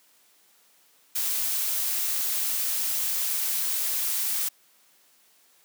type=noise; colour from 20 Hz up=blue; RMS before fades=-27 dBFS; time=1.15-4.49 s; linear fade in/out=10 ms; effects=white hiss -61 dBFS RMS until 5.64 s + high-pass 200 Hz 12 dB/octave